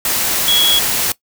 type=tone in noise; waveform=sine; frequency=3338 Hz; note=G#7; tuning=8 cents sharp; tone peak=-11 dBFS; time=0.48-0.79 s; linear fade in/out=2 ms; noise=white; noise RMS=-17 dBFS; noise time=0.05-1.12 s; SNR=+3 dB; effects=noise-tail reverb RT60 0.1 s tail -19 dB re dry